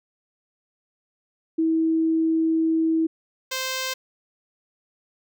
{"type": "tone pair in turn", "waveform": ["sine", "5% pulse"], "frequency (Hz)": [323.2, 521.1], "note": ["E4", "C5"], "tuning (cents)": [-34, -7], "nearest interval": "minor sixth", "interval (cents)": 827, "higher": "second", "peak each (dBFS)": [-18, -14], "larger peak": "second", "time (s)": [[1.58, 3.07], [3.51, 3.94]], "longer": "first", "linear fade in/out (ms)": 10, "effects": []}